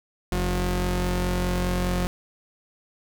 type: tone pair together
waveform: sawtooth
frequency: 44.87 / 179.6 Hz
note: F1 / F3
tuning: +48 / +49 cents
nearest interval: 2 octaves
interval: 2401 cents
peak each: -21 dBFS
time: 0.32-2.07 s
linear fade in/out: 0 ms
effects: none